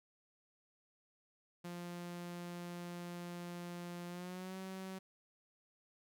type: tone with pitch glide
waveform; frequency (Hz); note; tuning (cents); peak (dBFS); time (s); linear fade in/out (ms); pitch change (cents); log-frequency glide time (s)
sawtooth; 174.61 to 189.32; F3 to F#3; 0 to +40; -40; 1.64-4.99; 10; +140; 4.08-4.57
effects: none